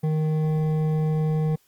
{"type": "tone with hard clipping", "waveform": "triangle", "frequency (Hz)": 155.56, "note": "D#3", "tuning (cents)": 0, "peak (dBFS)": -22, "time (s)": [0.03, 1.56], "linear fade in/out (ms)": 10, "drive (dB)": 13, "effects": ["white hiss -63 dBFS RMS until 1.67 s", "Opus 24 kbps"]}